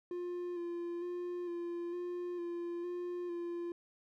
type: tone with vibrato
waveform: triangle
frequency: 349.2 Hz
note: F4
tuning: in tune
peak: -35 dBFS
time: 0.11-3.72 s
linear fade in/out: 2 ms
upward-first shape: square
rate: 1.1 Hz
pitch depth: 21 cents each way
effects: none